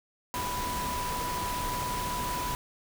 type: tone in noise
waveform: sine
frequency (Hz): 987.8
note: B5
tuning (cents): 0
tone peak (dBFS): -32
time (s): 0.34-2.55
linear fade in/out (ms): 0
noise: pink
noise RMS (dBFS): -35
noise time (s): 0.34-2.55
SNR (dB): 0
effects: none